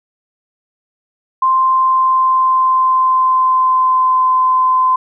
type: tone with pitch glide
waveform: sine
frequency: 1046 to 1029.2 Hz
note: C6 to C6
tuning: -1 to -29 cents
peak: -9 dBFS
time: 1.42-4.96 s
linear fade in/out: 5 ms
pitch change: -28 cents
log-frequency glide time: 1.56-4.29 s
effects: none